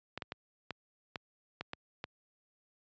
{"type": "clicks", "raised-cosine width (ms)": 0.3, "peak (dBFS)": -22, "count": 8, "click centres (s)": [0.176, 0.222, 0.321, 0.707, 1.158, 1.61, 1.734, 2.041], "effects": ["high-pass 80 Hz 12 dB/octave", "resampled to 16000 Hz"]}